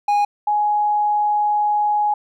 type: tone pair in turn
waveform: triangle / sine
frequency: 823 / 835.5 Hz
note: G#5 / G#5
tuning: -16 / +10 cents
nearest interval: unison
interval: 26 cents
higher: second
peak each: -12 / -15 dBFS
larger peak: first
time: 0.08-0.25 / 0.47-2.14 s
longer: second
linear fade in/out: 5 ms
effects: none